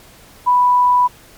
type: tone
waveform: sine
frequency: 987.8 Hz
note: B5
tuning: in tune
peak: -9 dBFS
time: 0.46-1.08 s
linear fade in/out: 20 ms
effects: pink hiss -44 dBFS RMS until 1.37 s + MP3 96 kbps